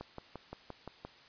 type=click train; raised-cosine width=1 ms; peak=-28 dBFS; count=7; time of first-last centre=0.01-1.05 s; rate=5.77 Hz; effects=white hiss -58 dBFS RMS until 1.28 s + resampled to 11025 Hz